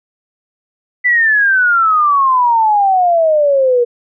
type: exponential sweep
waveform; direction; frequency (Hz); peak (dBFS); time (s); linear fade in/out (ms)
sine; down; 2000 to 473; -8; 1.04-3.85; 20
effects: none